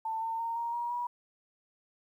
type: tone with pitch steps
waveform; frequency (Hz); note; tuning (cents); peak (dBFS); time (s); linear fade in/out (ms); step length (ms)
sine; 891 / 905.5 / 920.3 / 935.3 / 950.5 / 966; A5 / A5 / A#5 / A#5 / A#5 / B5; +22 / +49 / -22 / +6 / +33 / -39; -31; 0.05-1.07; 5; 170
effects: 11-bit